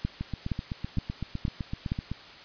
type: two click trains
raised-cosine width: 5 ms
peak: -15 / -19 dBFS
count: 5 / 16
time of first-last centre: 0.05-1.919 / 0.21-2.116 s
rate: 2.14 / 7.87 Hz
effects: white hiss -47 dBFS RMS until 2.44 s + resampled to 11025 Hz